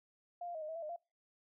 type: tone with pitch steps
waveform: sine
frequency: 701 / 695 / 633 / 613 / 644 / 669 / 610 / 688 Hz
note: F5 / F5 / D#5 / D#5 / E5 / E5 / D#5 / F5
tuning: +6 / -9 / +30 / -26 / -41 / +25 / -34 / -26 cents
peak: -40 dBFS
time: 0.41-0.962 s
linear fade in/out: 5 ms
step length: 69 ms
effects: noise-tail reverb RT60 0.3 s tail -26 dB re dry